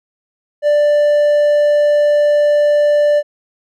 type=tone; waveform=triangle; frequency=589 Hz; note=D5; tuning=5 cents sharp; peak=-7 dBFS; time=0.62-3.23 s; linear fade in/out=50 ms; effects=none